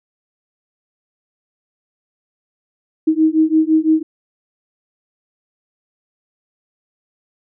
sine beating tone pair, 313 / 318.9 Hz, D#4 / D#4, +10 / +43 cents, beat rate 5.9 Hz, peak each -14 dBFS, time 3.07-4.03 s, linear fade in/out 10 ms, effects none

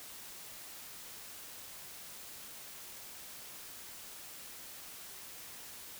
silence, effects white hiss -49 dBFS RMS until 5.99 s

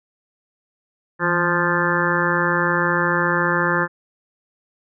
harmonic tone with a mistuned harmonic, 174.61 Hz, F3, in tune, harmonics 1 / 2 / 3 / 5 / 6 / 7 / 8 / 9 / 10, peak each -25 / -25 / -26 / -28 / -25 / -27 / -26 / -25 / -23 dBFS, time 1.19-3.88 s, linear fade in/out 50 ms, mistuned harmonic 1, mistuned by -72 cents, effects none

